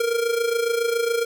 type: tone with amplitude modulation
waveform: square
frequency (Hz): 466.2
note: A#4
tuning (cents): 0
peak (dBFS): -18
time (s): 0-1.25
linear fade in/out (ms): 5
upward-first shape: sine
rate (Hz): 27.2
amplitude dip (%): 65
effects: none